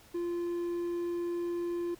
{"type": "tone", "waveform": "triangle", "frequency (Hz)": 346.3, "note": "F4", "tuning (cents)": -15, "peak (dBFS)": -29, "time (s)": [0.14, 1.95], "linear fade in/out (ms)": 10, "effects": ["pink hiss -58 dBFS RMS until 1.99 s"]}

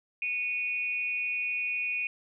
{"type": "tone with amplitude modulation", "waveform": "sine", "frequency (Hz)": 2472, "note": "D#7", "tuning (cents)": -12, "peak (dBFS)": -25, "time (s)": [0.22, 2.07], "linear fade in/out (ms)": 2, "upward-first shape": "sine", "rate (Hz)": 248, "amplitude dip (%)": 70, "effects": []}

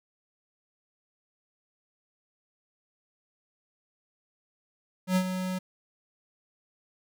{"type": "tone with ADSR envelope", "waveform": "square", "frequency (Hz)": 185, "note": "F#3", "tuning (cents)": 0, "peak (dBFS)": -21, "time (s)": [5.07, 5.59], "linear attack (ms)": 90, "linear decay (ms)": 71, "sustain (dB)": -9, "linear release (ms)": 12, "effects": []}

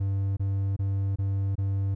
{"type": "tone bursts", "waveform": "triangle", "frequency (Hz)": 98, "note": "G2", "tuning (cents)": 0, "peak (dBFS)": -22, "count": 5, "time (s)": [0, 1.95], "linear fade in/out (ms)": 10, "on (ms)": 370, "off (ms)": 25, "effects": []}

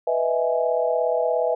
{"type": "chord", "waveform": "sine", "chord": "E major seventh", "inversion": "second", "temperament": "equal", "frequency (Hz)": [493.9, 622.3, 659.3, 830.6], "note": ["B4", "D#5", "E5", "G#5"], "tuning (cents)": [0, 0, 0, 0], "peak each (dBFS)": [-23, -26, -23, -29], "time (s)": [0.07, 1.55], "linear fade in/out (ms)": 5, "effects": []}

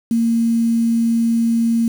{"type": "tone with quantisation", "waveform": "sine", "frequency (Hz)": 230.4, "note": "A#3", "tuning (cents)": -20, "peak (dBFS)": -13, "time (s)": [0.11, 1.88], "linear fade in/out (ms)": 2, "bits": 6, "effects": []}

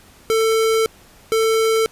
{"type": "tone pair in turn", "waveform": "square", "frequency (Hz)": [445.5, 445.5], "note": ["A4", "A4"], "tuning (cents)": [22, 22], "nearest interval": "unison", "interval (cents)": 0, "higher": "neither", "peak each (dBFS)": -15, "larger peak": "neither", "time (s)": [[0.3, 0.86], [1.32, 1.86]], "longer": "first", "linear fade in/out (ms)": 0, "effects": ["pink hiss -48 dBFS RMS until 1.91 s", "resampled to 32000 Hz"]}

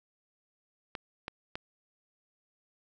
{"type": "clicks", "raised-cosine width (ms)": 0.3, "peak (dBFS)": -20, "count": 3, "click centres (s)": [0.952, 1.281, 1.555], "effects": []}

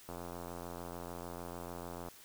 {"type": "click train", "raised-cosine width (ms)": 1, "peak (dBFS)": -30, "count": 174, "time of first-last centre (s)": [0.09, 2.085], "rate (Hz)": 86.7, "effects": ["white hiss -57 dBFS RMS until 2.24 s"]}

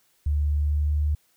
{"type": "tone with pitch glide", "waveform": "sine", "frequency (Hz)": [73.6, 74.58], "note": ["D2", "D2"], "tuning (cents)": [4, 27], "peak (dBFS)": -20, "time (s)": [0.26, 1.15], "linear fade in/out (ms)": 5, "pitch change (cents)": 23, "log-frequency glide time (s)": [0.56, 1.01], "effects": ["white hiss -65 dBFS RMS until 1.36 s"]}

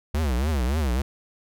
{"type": "tone with vibrato", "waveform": "square", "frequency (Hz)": 69.3, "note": "C#2", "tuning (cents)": 0, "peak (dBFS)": -22, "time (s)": [0.14, 1.02], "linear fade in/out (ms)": 5, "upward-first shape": "triangle", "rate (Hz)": 3.5, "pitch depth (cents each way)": 300, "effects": []}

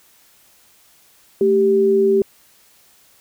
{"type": "tone pair together", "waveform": "sine", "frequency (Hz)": [220, 391.7], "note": ["A3", "G4"], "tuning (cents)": [0, -1], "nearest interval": "minor seventh", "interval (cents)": 999, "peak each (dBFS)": [-21, -12], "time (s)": [1.41, 2.22], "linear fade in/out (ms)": 2, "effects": ["white hiss -53 dBFS RMS until 3.2 s"]}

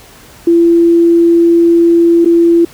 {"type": "tone with dropouts", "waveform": "sine", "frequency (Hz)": 338.4, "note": "E4", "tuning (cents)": 45, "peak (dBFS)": -4, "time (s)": [0.47, 2.65], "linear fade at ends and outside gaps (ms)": 5, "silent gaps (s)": [2.248, 2.257], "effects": ["pink hiss -38 dBFS RMS until 2.73 s"]}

